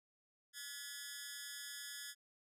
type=tone with amplitude modulation; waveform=10% pulse; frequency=1700 Hz; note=G#6; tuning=40 cents sharp; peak=-33 dBFS; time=0.53-2.15 s; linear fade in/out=50 ms; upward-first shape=sine; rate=271 Hz; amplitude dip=95%; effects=none